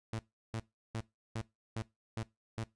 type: tone bursts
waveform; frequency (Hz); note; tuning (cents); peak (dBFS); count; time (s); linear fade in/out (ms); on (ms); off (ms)
sawtooth; 112.1; A2; +33; -32; 7; 0.13-2.636; 0; 58; 350
effects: noise-tail reverb RT60 0.2 s tail -19 dB re dry + resampled to 22050 Hz